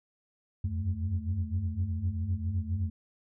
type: tone cluster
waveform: sine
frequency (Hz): 84.4 / 92.1 / 96.3 / 217.7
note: E2 / F#2 / G2 / A3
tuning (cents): +41 / -7 / -30 / -18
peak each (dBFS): -33 / -31 / -36 / -39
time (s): 0.64-2.9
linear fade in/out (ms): 5
effects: tanh soft clip ceiling -19 dBFS